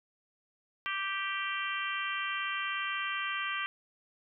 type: harmonic tone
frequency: 391.5 Hz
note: G4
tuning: 2 cents flat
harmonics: 3 / 4 / 5 / 6 / 7 / 8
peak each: -37 / -38 / -39 / -40 / -40 / -41 dBFS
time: 0.86-3.66 s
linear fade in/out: 0 ms
effects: none